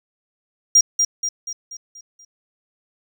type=tone with echo; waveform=triangle; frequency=5700 Hz; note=F8; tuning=34 cents sharp; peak=-7 dBFS; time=0.75-0.81 s; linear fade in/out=5 ms; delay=240 ms; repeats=6; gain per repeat=-6 dB; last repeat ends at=2.25 s; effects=none